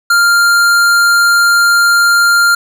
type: tone with hard clipping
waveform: sine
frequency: 1396.9 Hz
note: F6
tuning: in tune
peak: -8 dBFS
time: 0.1-2.55 s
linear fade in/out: 5 ms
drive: 16 dB
effects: none